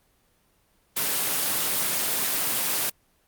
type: high-pass noise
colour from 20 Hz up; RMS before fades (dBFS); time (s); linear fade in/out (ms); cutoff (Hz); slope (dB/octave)
white; -25; 0.96-2.9; 10; 130; 12
effects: pink hiss -65 dBFS RMS until 3.27 s + Opus 24 kbps